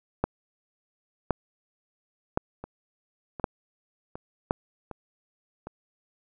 two click trains, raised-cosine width 1 ms, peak -9 / -23 dBFS, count 5 / 5, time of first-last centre 0.24-4.509 / 2.64-5.67 s, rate 0.937 / 1.32 Hz, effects none

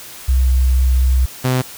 sine / sawtooth tone pair in turn, 64 / 128 Hz, C2 / C3, -38 / -38 cents, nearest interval octave, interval 1200 cents, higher second, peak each -10 dBFS, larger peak neither, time 0.28-1.26 / 1.44-1.62 s, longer first, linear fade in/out 10 ms, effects white hiss -35 dBFS RMS until 1.77 s

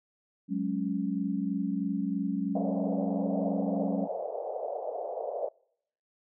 sine chord, F# suspended second, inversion none, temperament just, 185 / 208.1 / 277.5 Hz, F#3 / G#3 / C#4, 0 / +4 / +2 cents, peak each -32 dBFS, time 0.48-4.08 s, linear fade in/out 50 ms
white band-pass noise, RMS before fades -35 dBFS, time 2.55-5.49 s, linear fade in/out 5 ms, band 470 to 690 Hz, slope 48 dB/octave
effects noise-tail reverb RT60 0.7 s tail -26 dB re dry

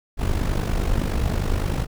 brown noise with amplitude modulation, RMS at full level -19 dBFS, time 0.17-1.87 s, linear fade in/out 50 ms, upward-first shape sine, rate 49.8 Hz, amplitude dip 70%, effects none

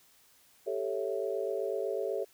sine chord, A dominant seventh, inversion third, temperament equal, 392 / 440 / 554.4 / 659.3 Hz, G4 / A4 / C#5 / E5, 0 / 0 / 0 / 0 cents, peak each -35 / -35 / -36 / -39 dBFS, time 0.66-2.25 s, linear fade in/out 20 ms, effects white hiss -63 dBFS RMS until 2.33 s

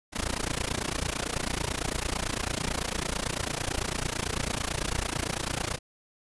pink noise with amplitude modulation, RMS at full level -27 dBFS, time 0.12-5.79 s, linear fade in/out 50 ms, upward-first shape sine, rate 29 Hz, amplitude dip 95%, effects resampled to 24000 Hz

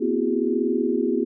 sine tone cluster, 238.1 / 259.2 / 333.2 / 368.9 / 409.6 Hz, A#3 / C4 / E4 / F#4 / G#4, +37 / -16 / +19 / -5 / -24 cents, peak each -26 dBFS, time 0-1.25 s, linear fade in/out 20 ms, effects none

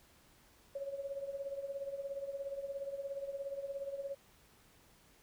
sine tone with tremolo, 554.4 Hz, C#5, in tune, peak -35 dBFS, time 0.75-4.15 s, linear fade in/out 5 ms, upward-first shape triangle, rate 17 Hz, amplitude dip 80%, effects pink hiss -65 dBFS RMS until 5.22 s

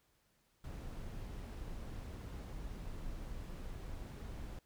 brown noise, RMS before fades -45 dBFS, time 0.64-4.59 s, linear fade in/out 2 ms, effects pink hiss -75 dBFS RMS until 4.65 s

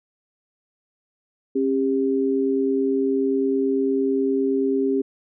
sine tone pair together, 270.2 / 399.5 Hz, C#4 / G4, -44 / +33 cents, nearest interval perfect fifth, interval 677 cents, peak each -21 dBFS, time 1.55-5.02 s, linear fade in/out 10 ms, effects none

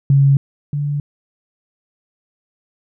sine tone pair in turn, 138.59 / 144.94 Hz, C#3 / D3, 0 / -22 cents, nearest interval minor second, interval 78 cents, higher second, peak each -8 / -17 dBFS, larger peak first, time 0.1-0.37 / 0.73-1 s, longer neither, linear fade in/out 2 ms, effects none

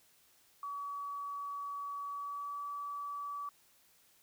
sine tone with pitch glide, 1137 to 1148.9 Hz, C#6 to D6, +44 to -38 cents, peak -38 dBFS, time 0.63-3.49 s, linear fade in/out 2 ms, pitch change +18 cents, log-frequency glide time 2.05-2.64 s, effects white hiss -67 dBFS RMS until 4.22 s

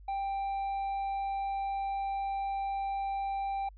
triangle tone, 787 Hz, G5, 7 cents sharp, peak -29 dBFS, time 0.08-3.69 s, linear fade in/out 5 ms, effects added 49 Hz sine -49 dBFS peak until 3.77 s + resampled to 11025 Hz

